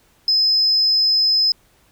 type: tone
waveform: sine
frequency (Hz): 5100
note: D#8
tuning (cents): +42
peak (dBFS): -12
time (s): 0.28-1.52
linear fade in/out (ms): 2
effects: tanh soft clip ceiling -9 dBFS + pink hiss -57 dBFS RMS until 1.91 s